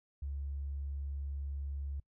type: tone with tanh clipping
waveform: triangle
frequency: 70 Hz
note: C#2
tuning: 18 cents sharp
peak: -36 dBFS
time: 0.22-2 s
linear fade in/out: 5 ms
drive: 3 dB
effects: noise-tail reverb RT60 0.1 s tail -24 dB re dry